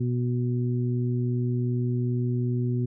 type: harmonic tone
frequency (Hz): 122.6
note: B2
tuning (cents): -12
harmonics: 1 / 2 / 3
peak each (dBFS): -24 / -30 / -34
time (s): 0-2.86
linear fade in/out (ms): 10
effects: none